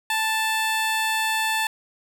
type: tone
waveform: 15% pulse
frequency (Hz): 880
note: A5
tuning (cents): 0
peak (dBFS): -15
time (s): 0.1-1.67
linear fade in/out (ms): 2
effects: none